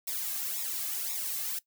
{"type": "noise with flanger", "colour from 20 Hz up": "blue", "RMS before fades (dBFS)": -34, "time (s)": [0.07, 1.59], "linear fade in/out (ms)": 5, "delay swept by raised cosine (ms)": [0.65, 2.15], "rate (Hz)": 1.9, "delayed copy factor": -0.95, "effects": ["noise-tail reverb RT60 0.1 s tail -19 dB re dry"]}